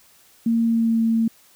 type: tone with pitch glide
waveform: sine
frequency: 229.7 to 226.5 Hz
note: A#3 to A#3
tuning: -25 to -50 cents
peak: -16 dBFS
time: 0.46-1.28 s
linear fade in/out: 5 ms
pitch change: -25 cents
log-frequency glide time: 0.65-1.01 s
effects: white hiss -54 dBFS RMS until 1.55 s